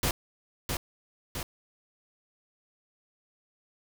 pink noise with echo, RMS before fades -27 dBFS, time 0.03-0.11 s, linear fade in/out 2 ms, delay 660 ms, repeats 2, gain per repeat -4 dB, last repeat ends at 1.43 s, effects none

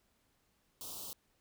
white band-stop noise, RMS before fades -45 dBFS, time 0.81-1.13 s, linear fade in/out 0 ms, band 1200 to 3000 Hz, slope 48 dB/octave, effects pink hiss -75 dBFS RMS until 1.4 s

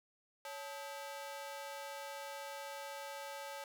sawtooth ring-modulated tone, 716 Hz, F5, 43 cents sharp, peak -37 dBFS, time 0.45-3.64 s, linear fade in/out 2 ms, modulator 158 Hz, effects 13-bit

